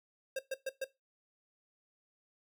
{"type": "tone bursts", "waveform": "square", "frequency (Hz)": 535, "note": "C5", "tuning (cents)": 38, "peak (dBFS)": -34, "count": 4, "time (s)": [0.36, 0.844], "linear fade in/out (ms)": 5, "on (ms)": 31, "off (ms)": 120, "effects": ["noise-tail reverb RT60 0.2 s tail -17 dB re dry"]}